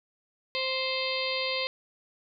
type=harmonic tone; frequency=523.3 Hz; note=C5; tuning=in tune; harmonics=1 / 2 / 4 / 5 / 6 / 7 / 8 / 9; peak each=-33 / -38 / -35 / -36 / -38 / -37 / -35 / -38 dBFS; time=0.55-1.67 s; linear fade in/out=0 ms; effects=none